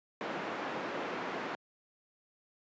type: band-pass noise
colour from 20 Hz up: pink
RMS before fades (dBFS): -38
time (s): 0.21-1.55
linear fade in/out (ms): 0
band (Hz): 270 to 1900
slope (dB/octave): 12
effects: high-pass 150 Hz 12 dB/octave + resampled to 16000 Hz